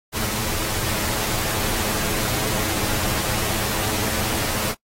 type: noise with comb filter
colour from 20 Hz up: pink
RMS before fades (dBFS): -24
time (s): 0.12-4.75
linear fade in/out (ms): 50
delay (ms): 9.3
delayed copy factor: +0.55
effects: noise-tail reverb RT60 0.1 s tail -22 dB re dry + AAC 48 kbps